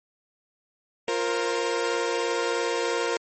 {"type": "chord", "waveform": "sawtooth", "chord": "F suspended fourth", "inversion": "none", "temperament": "equal with one note detuned", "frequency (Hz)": [349.2, 466.2, 529.3], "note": ["F4", "Bb4", "C5"], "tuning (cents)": [0, 0, 20], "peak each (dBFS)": [-27, -22, -27], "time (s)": [1.08, 3.17], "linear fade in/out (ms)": 2, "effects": ["MP3 32 kbps"]}